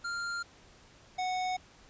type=tone pair in turn; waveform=square; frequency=1394 / 738.4 Hz; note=F6 / F#5; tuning=-4 / -4 cents; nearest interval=major seventh; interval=1100 cents; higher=first; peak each=-34 / -31 dBFS; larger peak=second; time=0.04-0.43 / 1.18-1.57 s; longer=neither; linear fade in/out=10 ms; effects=pink hiss -58 dBFS RMS until 1.89 s + resampled to 16000 Hz